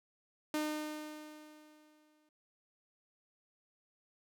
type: tone with exponential decay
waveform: sawtooth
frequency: 304.5 Hz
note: D#4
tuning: 37 cents flat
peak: -28 dBFS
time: 0.54-2.29 s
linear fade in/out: 2 ms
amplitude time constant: 380 ms
effects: none